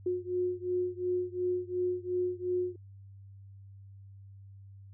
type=beating tone pair; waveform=sine; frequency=360 / 362.8 Hz; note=F#4 / F#4; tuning=-47 / -34 cents; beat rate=2.8 Hz; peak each=-32 / -33 dBFS; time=0.06-2.76 s; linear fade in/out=5 ms; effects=added 98 Hz sine -48 dBFS peak until 4.93 s